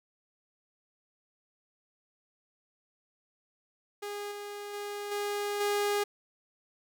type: tone with level steps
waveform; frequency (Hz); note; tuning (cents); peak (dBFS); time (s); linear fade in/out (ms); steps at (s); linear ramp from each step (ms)
sawtooth; 410; G#4; -22; -32 / -35 / -32 / -27 / -23; 4.02-6.04; 10; 4.31 / 4.73 / 5.11 / 5.6; 10
effects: none